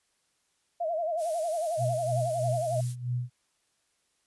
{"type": "tone with vibrato", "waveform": "sine", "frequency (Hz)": 657, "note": "E5", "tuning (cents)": -6, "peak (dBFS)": -27, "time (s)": [0.8, 2.81], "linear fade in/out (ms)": 10, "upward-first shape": "sine", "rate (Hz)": 11, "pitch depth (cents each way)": 110}
{"type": "noise", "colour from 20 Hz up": "violet", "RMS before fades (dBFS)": -39, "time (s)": [1.17, 2.96], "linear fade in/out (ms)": 50}
{"type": "tone with tremolo", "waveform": "sine", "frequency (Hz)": 123.2, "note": "B2", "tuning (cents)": -4, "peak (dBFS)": -26, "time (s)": [1.77, 3.3], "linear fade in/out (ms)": 50, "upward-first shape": "sine", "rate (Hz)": 3.1, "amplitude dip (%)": 75}
{"effects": ["white hiss -73 dBFS RMS until 4.26 s", "resampled to 24000 Hz"]}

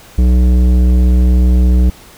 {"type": "tone with tanh clipping", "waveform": "sine", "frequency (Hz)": 61.74, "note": "B1", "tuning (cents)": 0, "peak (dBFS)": -8, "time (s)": [0.18, 1.9], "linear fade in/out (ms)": 5, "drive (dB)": 13, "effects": ["pink hiss -39 dBFS RMS until 2.17 s"]}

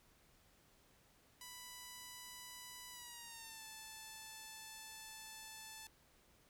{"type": "tone with pitch glide", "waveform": "5% pulse", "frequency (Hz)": [990, 876.9], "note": ["B5", "A5"], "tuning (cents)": [4, -6], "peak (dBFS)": -39, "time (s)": [1.41, 5.87], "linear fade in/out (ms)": 2, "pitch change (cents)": -210, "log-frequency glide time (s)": [2.91, 3.64], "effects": ["pink hiss -70 dBFS RMS until 6.49 s"]}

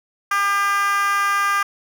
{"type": "tone with high-pass filter", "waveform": "10% pulse", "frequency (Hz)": 400.9, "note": "G4", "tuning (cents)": 39, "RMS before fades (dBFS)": -19, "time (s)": [0.31, 1.63], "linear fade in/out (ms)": 5, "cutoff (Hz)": 1300, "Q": 5.6, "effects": []}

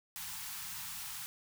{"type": "band-stop noise", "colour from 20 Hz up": "white", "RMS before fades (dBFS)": -43, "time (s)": [0.16, 1.26], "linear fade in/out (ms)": 0, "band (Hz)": [210, 780], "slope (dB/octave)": 96, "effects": []}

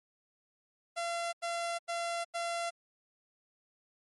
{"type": "tone bursts", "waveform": "sawtooth", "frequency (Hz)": 683, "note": "F5", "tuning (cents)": -39, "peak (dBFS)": -29, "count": 4, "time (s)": [0.96, 2.707], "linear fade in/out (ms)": 20, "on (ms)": 370, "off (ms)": 89, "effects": ["MP3 48 kbps"]}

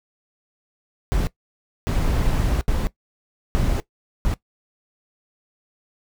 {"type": "noise bursts at uneven times", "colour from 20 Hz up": "brown", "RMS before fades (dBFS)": -20, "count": 5, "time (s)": [[1.12, 1.27], [1.87, 2.61], [2.68, 2.87], [3.55, 3.8], [4.25, 4.34]], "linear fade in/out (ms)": 0, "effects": ["noise-tail reverb RT60 0.1 s tail -18 dB re dry"]}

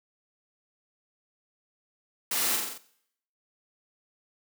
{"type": "noise with echo", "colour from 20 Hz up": "white", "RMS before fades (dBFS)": -29, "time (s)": [2.31, 2.56], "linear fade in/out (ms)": 5, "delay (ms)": 44, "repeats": 5, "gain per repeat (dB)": -3, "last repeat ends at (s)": 2.78, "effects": ["noise-tail reverb RT60 0.7 s tail -18 dB re dry", "high-pass 200 Hz 12 dB/octave"]}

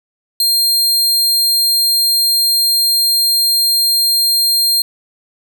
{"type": "tone", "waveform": "sawtooth", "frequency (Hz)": 4200, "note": "C8", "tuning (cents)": 6, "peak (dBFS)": -8, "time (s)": [0.4, 4.82], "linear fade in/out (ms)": 2, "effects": []}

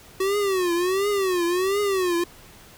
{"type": "tone with vibrato", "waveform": "square", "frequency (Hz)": 375.3, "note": "F#4", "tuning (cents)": 25, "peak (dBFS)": -21, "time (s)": [0.2, 2.24], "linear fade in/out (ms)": 5, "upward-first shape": "triangle", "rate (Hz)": 1.4, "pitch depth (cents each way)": 180, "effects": ["pink hiss -48 dBFS RMS until 2.77 s"]}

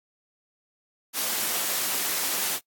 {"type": "high-pass noise", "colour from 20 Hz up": "white", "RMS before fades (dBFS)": -27, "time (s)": [1.13, 2.6], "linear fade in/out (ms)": 50, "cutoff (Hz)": 210, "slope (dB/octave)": 12, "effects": ["noise-tail reverb RT60 0.1 s tail -22 dB re dry", "AAC 64 kbps"]}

